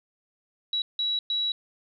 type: tone bursts at uneven times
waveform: sine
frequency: 3900 Hz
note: B7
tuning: 23 cents flat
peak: -24 dBFS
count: 3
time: 0.73-0.82 / 0.99-1.19 / 1.3-1.52 s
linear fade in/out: 2 ms
effects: none

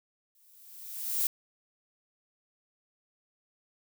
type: noise with exponential growth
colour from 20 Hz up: violet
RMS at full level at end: -26 dBFS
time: 0.35-1.27 s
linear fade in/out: 1 ms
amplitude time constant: 200 ms
effects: none

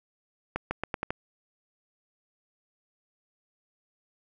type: accelerating click train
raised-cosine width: 0.5 ms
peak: -14 dBFS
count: 6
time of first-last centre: 0.56-1.105 s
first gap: 150 ms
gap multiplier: 0.84
effects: none

